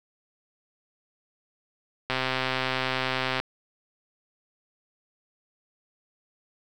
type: click train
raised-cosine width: 0.3 ms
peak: -10 dBFS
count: 170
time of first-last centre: 2.1-3.4 s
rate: 130 Hz
effects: 8-bit